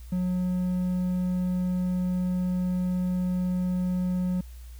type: tone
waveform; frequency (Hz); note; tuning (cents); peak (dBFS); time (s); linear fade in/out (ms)
triangle; 181.6; F#3; -32; -22; 0.12-4.41; 5
effects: added 60 Hz sine -40 dBFS peak until 4.79 s + white hiss -57 dBFS RMS until 4.79 s